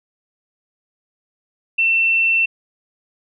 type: tone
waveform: sine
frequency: 2690 Hz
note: E7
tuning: 34 cents sharp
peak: -13 dBFS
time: 1.78-2.46 s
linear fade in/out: 10 ms
effects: none